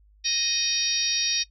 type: harmonic tone with a mistuned harmonic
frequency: 622.3 Hz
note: D#5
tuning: in tune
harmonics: 3 / 4 / 5 / 6 / 7 / 8 / 9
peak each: -39 / -32 / -36 / -28 / -33 / -30 / -27 dBFS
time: 0.24-1.44 s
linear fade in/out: 20 ms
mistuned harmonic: 8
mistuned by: -70 cents
effects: noise-tail reverb RT60 0.1 s tail -17 dB re dry + added 51 Hz sine -54 dBFS peak until 1.5 s